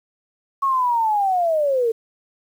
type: linear sweep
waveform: sine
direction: down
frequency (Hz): 1108.7 to 440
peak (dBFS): -16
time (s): 0.62-1.92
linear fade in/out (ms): 10
effects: 8-bit